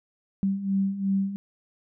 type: beating tone pair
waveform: sine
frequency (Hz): 193.1 / 195.9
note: G3 / G3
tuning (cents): -26 / -1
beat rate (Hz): 2.8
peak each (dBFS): -29 / -24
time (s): 0.43-1.36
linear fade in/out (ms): 0
effects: none